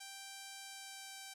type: tone with pitch glide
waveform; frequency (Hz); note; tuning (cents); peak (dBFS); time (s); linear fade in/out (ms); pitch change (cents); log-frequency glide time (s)
5% pulse; 784 to 778.6; G5 to G5; 0 to -12; -36; 0-1.34; 10; -12; 0.62-1.2
effects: none